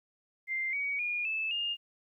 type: tone with pitch steps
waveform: sine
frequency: 2093 / 2256 / 2432 / 2622 / 2826 Hz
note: C7 / C#7 / D#7 / E7 / F7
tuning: 0 / +30 / -40 / -10 / +20 cents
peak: -30 dBFS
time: 0.47-1.77 s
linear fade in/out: 50 ms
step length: 260 ms
effects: 12-bit